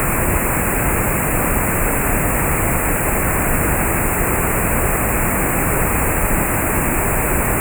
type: band-stop noise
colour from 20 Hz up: pink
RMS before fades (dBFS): -17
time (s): 0-7.6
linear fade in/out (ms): 0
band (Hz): 2600 to 7400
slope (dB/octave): 96
effects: none